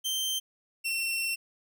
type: tone pair in turn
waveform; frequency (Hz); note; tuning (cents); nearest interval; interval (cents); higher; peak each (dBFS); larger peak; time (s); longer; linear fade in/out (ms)
sawtooth; 3129 / 2709; G7 / E7; -4 / +47; major second; 249; first; -25; neither; 0.04-0.4 / 0.84-1.36; second; 20
effects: none